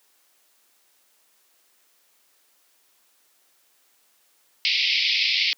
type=band-pass noise; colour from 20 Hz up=pink; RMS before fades=-22 dBFS; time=4.65-5.53 s; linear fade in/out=0 ms; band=2100 to 5200 Hz; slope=96 dB/octave; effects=white hiss -63 dBFS RMS until 5.57 s + high-pass 300 Hz 12 dB/octave